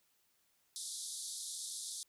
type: band-pass noise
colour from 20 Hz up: white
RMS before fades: -44 dBFS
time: 0.76-2.03 s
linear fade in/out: 0 ms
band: 3500 to 11000 Hz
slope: 96 dB/octave
effects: white hiss -75 dBFS RMS until 2.08 s